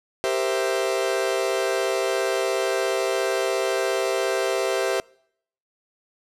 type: chord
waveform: 40% pulse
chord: C dominant seventh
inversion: second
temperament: equal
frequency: 392 / 466.2 / 523.3 / 659.3 Hz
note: G4 / Bb4 / C5 / E5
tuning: 0 / 0 / 0 / 0 cents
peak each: -25 / -29 / -26 / -26 dBFS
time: 0.24-5 s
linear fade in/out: 0 ms
effects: noise-tail reverb RT60 0.7 s tail -26 dB re dry + low-pass 11000 Hz 12 dB/octave